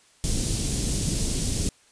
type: band-stop noise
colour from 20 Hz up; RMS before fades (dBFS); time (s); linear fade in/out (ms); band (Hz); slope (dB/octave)
pink; -25; 0.24-1.69; 0; 280 to 5500; 12
effects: white hiss -58 dBFS RMS until 1.91 s + resampled to 22050 Hz